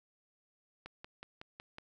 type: click train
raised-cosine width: 0.3 ms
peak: -30 dBFS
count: 6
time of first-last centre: 0.86-1.784 s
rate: 5.41 Hz
effects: none